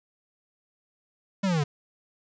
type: linear sweep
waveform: square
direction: down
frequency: 203.1 to 137 Hz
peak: -23 dBFS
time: 1.43-1.64 s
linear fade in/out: 10 ms
effects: resampled to 16000 Hz + 9-bit